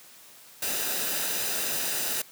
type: noise with comb filter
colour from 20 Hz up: white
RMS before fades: -29 dBFS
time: 0.62-2.22 s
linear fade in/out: 5 ms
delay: 0.91 ms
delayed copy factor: -0.5
effects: white hiss -51 dBFS RMS until 2.31 s + high-pass 100 Hz 12 dB/octave